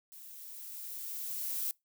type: noise with level ramp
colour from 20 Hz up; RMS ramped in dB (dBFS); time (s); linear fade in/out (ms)
violet; -51 to -34; 0.12-1.71; 0
effects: noise-tail reverb RT60 0.2 s tail -25 dB re dry